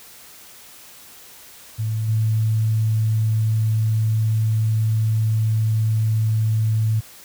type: tone with level steps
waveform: sine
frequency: 110 Hz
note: A2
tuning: in tune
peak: -20 / -16 dBFS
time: 1.78-7.01 s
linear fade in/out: 20 ms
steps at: 2.08 s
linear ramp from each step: 10 ms
effects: white hiss -44 dBFS RMS until 7.24 s